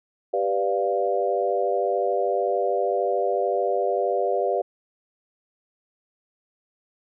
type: chord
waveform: sine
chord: G dominant seventh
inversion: none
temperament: equal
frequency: 392 / 493.9 / 587.3 / 698.5 Hz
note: G4 / B4 / D5 / F5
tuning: 0 / 0 / 0 / 0 cents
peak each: -26 dBFS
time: 0.33-4.62 s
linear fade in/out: 10 ms
effects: none